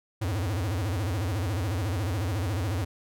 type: tone with vibrato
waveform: square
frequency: 97 Hz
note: G2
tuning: 18 cents flat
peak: -27 dBFS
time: 0.21-2.85 s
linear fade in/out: 10 ms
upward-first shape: sine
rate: 14 Hz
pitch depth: 260 cents each way
effects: none